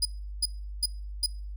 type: tone bursts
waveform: 30% pulse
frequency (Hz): 4961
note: D#8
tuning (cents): -6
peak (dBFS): -20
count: 4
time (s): 0.02-1.262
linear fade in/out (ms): 5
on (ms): 33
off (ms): 370
effects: noise-tail reverb RT60 0.5 s tail -25 dB re dry + added 50 Hz sine -35 dBFS peak until 1.56 s